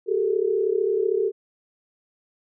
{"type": "tone cluster", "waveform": "sine", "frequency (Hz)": [379.6, 412.6, 448.5], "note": ["F#4", "G#4", "A4"], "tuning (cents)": [44, -11, 33], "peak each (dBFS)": -24, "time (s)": [0.06, 1.32], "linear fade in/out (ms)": 50, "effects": []}